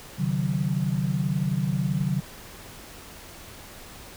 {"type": "tone cluster", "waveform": "sine", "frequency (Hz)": [134.8, 153.3, 185.5], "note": ["C#3", "D#3", "F#3"], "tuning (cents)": [-48, -25, 5], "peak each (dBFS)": -27, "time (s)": [0.18, 2.21], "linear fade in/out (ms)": 20, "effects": ["pink hiss -44 dBFS RMS until 4.16 s"]}